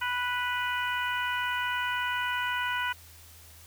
harmonic tone, 492.9 Hz, B4, 3 cents flat, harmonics 2 / 3 / 4 / 5 / 6, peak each -32 / -31 / -37 / -38 / -37 dBFS, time 0.01-2.93 s, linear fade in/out 10 ms, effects added 82 Hz sine -53 dBFS peak until 3.66 s + white hiss -53 dBFS RMS until 3.66 s

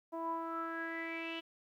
sawtooth tone with low-pass filter sweep, 329.6 Hz, E4, in tune, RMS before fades -40 dBFS, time 0.12-1.41 s, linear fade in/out 20 ms, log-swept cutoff 830 to 3000 Hz, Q 8.4, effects 12-bit

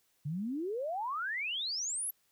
sine exponential sweep, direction up, 138.59 to 11830 Hz, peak -33 dBFS, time 0.25-2.11 s, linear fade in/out 10 ms, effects white hiss -73 dBFS RMS until 2.31 s

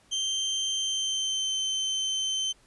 30% pulse tone with pitch glide, 3136 to 3093 Hz, G7 to G7, 0 to -24 cents, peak -24 dBFS, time 0.11-2.53 s, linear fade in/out 20 ms, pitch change -24 cents, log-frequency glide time 0.75-1.54 s, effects pink hiss -61 dBFS RMS until 2.66 s + resampled to 24000 Hz

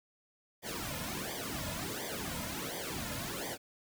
pink noise with flanger, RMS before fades -39 dBFS, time 0.62-3.58 s, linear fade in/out 50 ms, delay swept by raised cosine 0.73 to 2.63 ms, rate 1.4 Hz, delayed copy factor -0.95, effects none

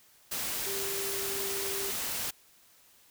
sine tone in noise, 394.2 Hz, G4, 10 cents sharp, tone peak -37 dBFS, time 0.66-1.91 s, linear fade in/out 10 ms, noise white, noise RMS -34 dBFS, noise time 0.31-2.31 s, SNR -6 dB, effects white hiss -61 dBFS RMS until 3.1 s

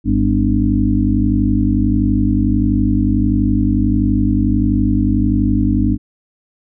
harmonic tone with a mistuned harmonic, 51.5 Hz, G#1, 14 cents flat, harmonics 1 / 2 / 4 / 5 / 6, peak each -18 / -18 / -18 / -18 / -18 dBFS, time 0.04-5.98 s, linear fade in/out 50 ms, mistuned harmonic 6, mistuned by -57 cents, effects none

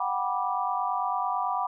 sine chord, G major seventh, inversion third, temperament just, 735 / 784 / 980 / 1176 Hz, F#5 / G5 / B5 / D6, -12 / 0 / -14 / +2 cents, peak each -31 / -32 / -30 / -31 dBFS, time 0-1.67 s, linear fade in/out 5 ms, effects none

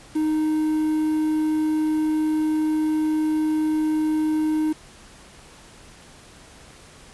triangle tone with quantisation, 310 Hz, D#4, 6 cents flat, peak -17 dBFS, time 0.15-4.73 s, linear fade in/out 10 ms, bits 7, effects pink hiss -47 dBFS RMS until 7.13 s + resampled to 24000 Hz

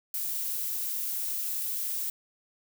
violet noise, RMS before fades -32 dBFS, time 0.14-2.1 s, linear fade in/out 2 ms, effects none

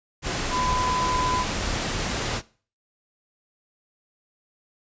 sine tone in noise, 1005 Hz, B5, 30 cents sharp, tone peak -23 dBFS, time 0.5-1.46 s, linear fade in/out 50 ms, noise pink, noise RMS -27 dBFS, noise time 0.22-2.42 s, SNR +1 dB, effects noise-tail reverb RT60 0.4 s tail -20 dB re dry + resampled to 16000 Hz

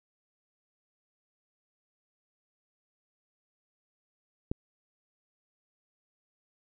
click, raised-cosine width 3 ms, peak -17 dBFS, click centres 4.515 s, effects none

